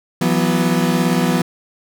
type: chord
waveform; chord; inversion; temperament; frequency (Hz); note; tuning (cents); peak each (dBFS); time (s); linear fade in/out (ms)
35% pulse; E suspended second; none; equal with one note detuned; 167.5 / 185 / 246.9; E3 / F#3 / B3; +28 / 0 / 0; -17; 0.21-1.42; 5
effects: none